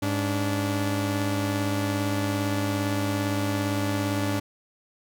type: tone pair together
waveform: sawtooth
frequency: 102.35 / 289.5 Hz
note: G#2 / D4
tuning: -25 / -25 cents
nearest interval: octave + tritone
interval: 1800 cents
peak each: -23 dBFS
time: 0.02-4.4 s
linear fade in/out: 10 ms
effects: none